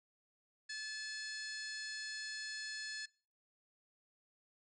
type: harmonic tone with a mistuned harmonic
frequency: 865 Hz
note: A5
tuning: 30 cents flat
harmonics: 2 / 3 / 4 / 5 / 6 / 7 / 8 / 9 / 10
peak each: -44 / -56 / -57 / -48 / -50 / -63 / -53 / -65 / -59 dBFS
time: 0.69-3.06 s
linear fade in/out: 10 ms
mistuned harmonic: 5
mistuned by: -19 cents
effects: noise-tail reverb RT60 0.4 s tail -22 dB re dry